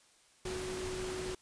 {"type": "tone in noise", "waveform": "sine", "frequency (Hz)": 370, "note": "F#4", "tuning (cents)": 0, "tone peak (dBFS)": -38, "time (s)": [0.45, 1.35], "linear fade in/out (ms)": 5, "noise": "pink", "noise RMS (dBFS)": -42, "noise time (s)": [0.45, 1.35], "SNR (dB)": 1, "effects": ["white hiss -65 dBFS RMS until 1.41 s", "resampled to 22050 Hz"]}